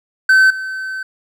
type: tone with level steps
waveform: triangle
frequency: 1534 Hz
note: G6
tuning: 38 cents flat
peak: -5 / -20 dBFS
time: 0.29-1.03 s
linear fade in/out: 5 ms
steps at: 0.5 s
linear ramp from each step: 5 ms
effects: none